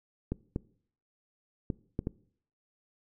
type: clicks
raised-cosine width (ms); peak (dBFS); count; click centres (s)
3; -18; 5; 0.32 / 0.561 / 1.702 / 1.991 / 2.071
effects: noise-tail reverb RT60 0.6 s tail -22 dB re dry